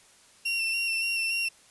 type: tone with vibrato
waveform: 35% pulse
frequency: 2720 Hz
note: F7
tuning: 46 cents flat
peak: -24 dBFS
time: 0.45-1.49 s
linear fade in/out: 10 ms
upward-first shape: square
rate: 3.5 Hz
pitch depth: 19 cents each way
effects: white hiss -57 dBFS RMS until 1.7 s + resampled to 24000 Hz